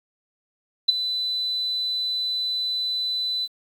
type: tone with ADSR envelope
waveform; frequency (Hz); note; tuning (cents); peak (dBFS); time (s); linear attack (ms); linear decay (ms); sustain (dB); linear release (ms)
sine; 4000; B7; +21; -10; 0.88-3.48; 12; 14; -13; 40
effects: 8-bit